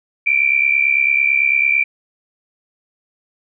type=tone pair together; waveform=sine; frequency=2316 / 2385 Hz; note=D7 / D7; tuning=-25 / +26 cents; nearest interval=minor second; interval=51 cents; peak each=-15 dBFS; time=0.26-1.84 s; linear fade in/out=10 ms; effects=none